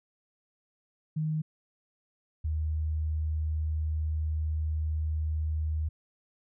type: tone pair in turn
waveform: sine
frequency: 155.56 / 77.78 Hz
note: D#3 / D#2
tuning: 0 / 0 cents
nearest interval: octave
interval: 1200 cents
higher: first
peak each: -27 dBFS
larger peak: neither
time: 1.16-1.42 / 2.44-5.89 s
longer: second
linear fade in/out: 10 ms
effects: none